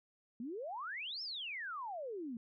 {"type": "exponential two-way sweep", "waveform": "sine", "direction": "up then down", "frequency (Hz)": [220, 5480, 220], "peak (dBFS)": -40, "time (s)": [0.4, 2.37], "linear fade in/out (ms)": 2, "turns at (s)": 1.22, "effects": []}